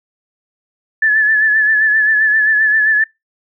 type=tone with vibrato; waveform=sine; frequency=1733 Hz; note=A6; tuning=27 cents flat; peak=-9 dBFS; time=1.02-3.04 s; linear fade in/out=5 ms; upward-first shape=sine; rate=7.6 Hz; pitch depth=43 cents each way; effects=noise-tail reverb RT60 0.2 s tail -24 dB re dry